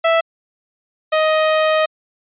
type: tone pair in turn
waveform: sawtooth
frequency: 659.3 / 625.5 Hz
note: E5 / D#5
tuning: 0 / +9 cents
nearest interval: minor second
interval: 91 cents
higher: first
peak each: -8 / -9 dBFS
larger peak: first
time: 0.04-0.21 / 1.12-1.86 s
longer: second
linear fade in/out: 10 ms
effects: resampled to 8000 Hz